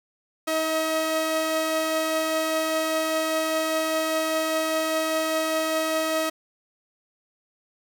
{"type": "tone pair together", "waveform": "sawtooth", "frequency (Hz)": [316.3, 637.6], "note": ["D#4", "D#5"], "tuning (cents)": [29, 42], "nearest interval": "octave", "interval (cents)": 1213, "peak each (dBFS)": [-25, -20], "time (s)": [0.47, 6.3], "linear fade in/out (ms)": 10, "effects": []}